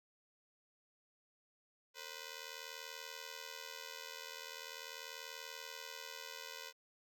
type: ring-modulated tone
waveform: 5% pulse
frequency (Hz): 500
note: B4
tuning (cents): +21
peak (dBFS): -32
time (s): 1.94-6.73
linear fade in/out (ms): 50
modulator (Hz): 40.2
effects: none